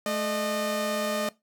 sawtooth tone pair together, 215.8 / 610 Hz, A3 / D#5, -33 / -34 cents, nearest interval octave + tritone, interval 1799 cents, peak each -27 / -24 dBFS, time 0.06-1.29 s, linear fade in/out 2 ms, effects noise-tail reverb RT60 0.2 s tail -20 dB re dry

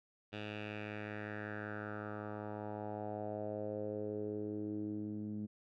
10% pulse tone with low-pass filter sweep, 105.3 Hz, G#2, 24 cents sharp, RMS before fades -42 dBFS, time 0.32-5.47 s, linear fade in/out 20 ms, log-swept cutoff 3100 to 230 Hz, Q 3.5, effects none

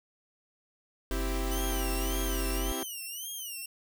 sawtooth chord, C major, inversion none, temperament equal, 261.6 / 329.6 / 392 Hz, C4 / E4 / G4, 0 / 0 / 0 cents, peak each -34 dBFS, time 1.11-2.83 s, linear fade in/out 0 ms
triangle tone, 46.25 Hz, F#1, in tune, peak -28 dBFS, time 1.11-2.72 s, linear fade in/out 0 ms
white high-pass noise, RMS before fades -46 dBFS, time 1.11-2.59 s, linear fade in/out 5 ms, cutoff 880 Hz, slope 12 dB/octave
5% pulse tone with vibrato, 2960 Hz, F#7, in tune, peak -29 dBFS, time 1.51-3.66 s, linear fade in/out 5 ms, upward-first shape sine, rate 1.8 Hz, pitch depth 160 cents each way
effects none

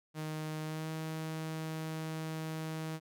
sawtooth tone with pitch glide, 155.56 to 158.74 Hz, D#3 to D#3, 0 to +35 cents, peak -33 dBFS, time 0.14-3 s, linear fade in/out 50 ms, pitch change +35 cents, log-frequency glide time 0.64-0.9 s, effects none

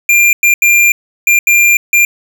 square tone bursts at uneven times, 2390 Hz, D7, 30 cents sharp, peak -6 dBFS, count 6, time 0.09-0.33 / 0.43-0.54 / 0.62-0.92 / 1.27-1.39 / 1.47-1.77 / 1.93-2.05 s, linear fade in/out 2 ms, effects none

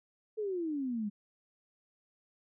sine exponential sweep, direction down, 443.6 to 199.7 Hz, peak -32 dBFS, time 0.37-1.1 s, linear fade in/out 20 ms, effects none

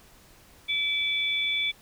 sine tone pair together, 2310 / 3461 Hz, D7 / A7, -29 / -29 cents, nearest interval perfect fifth, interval 700 cents, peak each -27 dBFS, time 0.68-1.72 s, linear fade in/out 20 ms, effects pink hiss -55 dBFS RMS until 1.81 s

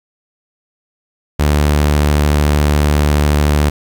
sawtooth tone, 73.9 Hz, D2, 11 cents sharp, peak -6 dBFS, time 1.39-3.7 s, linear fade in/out 10 ms, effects 8-bit

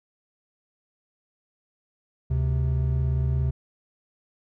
triangle tone pair together, 73.53 / 130.81 Hz, D2 / C3, +3 / 0 cents, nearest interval minor seventh, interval 997 cents, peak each -22 dBFS, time 2.3-3.51 s, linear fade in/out 10 ms, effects none

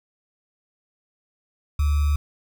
sine tone with sample-and-hold, 73.42 Hz, D2, in tune, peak -17 dBFS, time 1.79-2.16 s, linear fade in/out 5 ms, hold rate 1225 Hz, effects none

